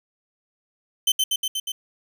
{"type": "tone with echo", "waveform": "sawtooth", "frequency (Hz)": 3079, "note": "G7", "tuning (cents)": -32, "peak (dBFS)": -13, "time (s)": [1.07, 1.12], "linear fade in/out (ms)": 5, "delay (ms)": 120, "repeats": 5, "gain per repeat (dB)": -2, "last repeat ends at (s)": 1.72, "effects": []}